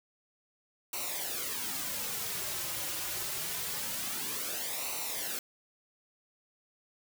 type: noise with flanger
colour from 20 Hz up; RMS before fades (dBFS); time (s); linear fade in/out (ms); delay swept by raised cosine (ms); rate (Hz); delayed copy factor
white; -36; 0.93-5.39; 2; 0.59 to 4.49; 0.25; -0.7
effects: none